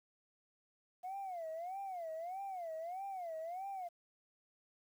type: tone with vibrato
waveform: sine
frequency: 710 Hz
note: F5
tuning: 28 cents sharp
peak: -39 dBFS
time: 1.03-3.89 s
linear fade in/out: 20 ms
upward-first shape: sine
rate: 1.6 Hz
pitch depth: 190 cents each way
effects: tanh soft clip ceiling -38 dBFS + 11-bit